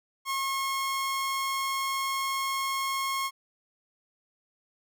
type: tone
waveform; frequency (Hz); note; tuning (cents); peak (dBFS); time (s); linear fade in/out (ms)
sawtooth; 1083; C#6; -41; -24; 0.25-3.31; 50
effects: none